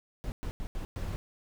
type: noise bursts at uneven times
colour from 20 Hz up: brown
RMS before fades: -35 dBFS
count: 5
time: 0.24-0.32 / 0.43-0.51 / 0.6-0.67 / 0.75-0.85 / 0.96-1.16 s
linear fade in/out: 0 ms
effects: none